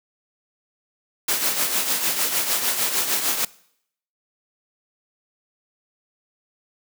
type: noise with tremolo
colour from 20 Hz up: white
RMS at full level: -20 dBFS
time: 1.28-3.45 s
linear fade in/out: 5 ms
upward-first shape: triangle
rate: 6.6 Hz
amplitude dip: 60%
effects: noise-tail reverb RT60 0.7 s tail -22 dB re dry + high-pass 200 Hz 12 dB/octave